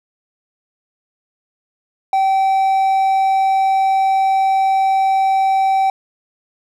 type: tone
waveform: triangle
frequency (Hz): 772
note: G5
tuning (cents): -27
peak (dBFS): -10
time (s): 2.13-5.9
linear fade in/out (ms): 2
effects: none